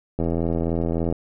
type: click train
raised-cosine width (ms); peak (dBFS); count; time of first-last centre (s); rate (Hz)
2; -11; 79; 0.19-1.125; 83.4
effects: none